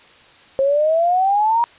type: exponential sweep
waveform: sine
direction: up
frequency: 533 to 956 Hz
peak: -13 dBFS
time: 0.59-1.64 s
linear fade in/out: 0 ms
effects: white hiss -47 dBFS RMS until 1.78 s + resampled to 8000 Hz